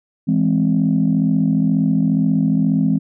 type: chord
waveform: sine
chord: E augmented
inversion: none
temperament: equal with one note detuned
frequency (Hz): 164.81 / 206.9 / 261.6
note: E3 / G#3 / B#3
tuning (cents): 0 / -6 / 0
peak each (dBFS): -17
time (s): 0.27-2.99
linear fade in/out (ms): 20
effects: tanh soft clip ceiling -6 dBFS